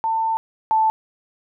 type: tone pair in turn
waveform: sine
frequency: 895 / 879.6 Hz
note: A5 / A5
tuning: +29 / -1 cents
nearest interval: unison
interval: 30 cents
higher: first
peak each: -18 / -14 dBFS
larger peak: second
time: 0.04-0.37 / 0.71-0.9 s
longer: first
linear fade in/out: 0 ms
effects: none